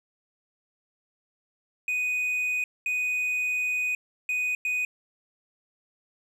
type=tone bursts at uneven times; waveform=triangle; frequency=2489 Hz; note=D#7; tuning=in tune; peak=-23 dBFS; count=4; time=1.88-2.64 / 2.86-3.95 / 4.29-4.55 / 4.65-4.85 s; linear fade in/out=2 ms; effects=none